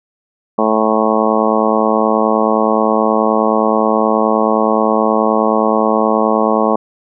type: harmonic tone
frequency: 109.5 Hz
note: A2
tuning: 8 cents flat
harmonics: 2 / 3 / 4 / 5 / 6 / 7 / 8 / 9 / 10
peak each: -17 / -21 / -18 / -18 / -19 / -20 / -22 / -22 / -19 dBFS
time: 0.58-6.76 s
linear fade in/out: 5 ms
effects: none